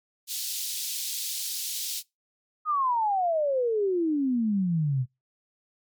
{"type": "high-pass noise", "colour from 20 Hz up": "pink", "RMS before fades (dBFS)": -32, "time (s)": [0.27, 2.03], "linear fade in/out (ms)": 50, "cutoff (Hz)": 3600, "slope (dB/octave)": 24}
{"type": "exponential sweep", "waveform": "sine", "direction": "down", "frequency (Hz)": [1266, 122.8], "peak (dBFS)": -22, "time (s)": [2.65, 5.06], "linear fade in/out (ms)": 50}
{"effects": ["noise-tail reverb RT60 0.2 s tail -23 dB re dry", "MP3 96 kbps"]}